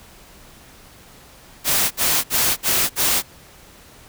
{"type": "noise bursts", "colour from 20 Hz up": "white", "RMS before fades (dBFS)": -18, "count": 5, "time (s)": [1.64, 3.226], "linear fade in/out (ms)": 50, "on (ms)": 270, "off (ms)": 59, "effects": ["pink hiss -46 dBFS RMS until 4.08 s"]}